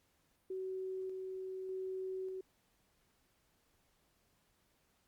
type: tone with tremolo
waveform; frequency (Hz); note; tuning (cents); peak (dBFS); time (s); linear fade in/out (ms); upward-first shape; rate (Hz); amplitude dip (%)
sine; 376.7; F#4; +31; -38; 0.5-2.41; 5; square; 0.84; 25
effects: pink hiss -75 dBFS RMS until 5.07 s + Opus 48 kbps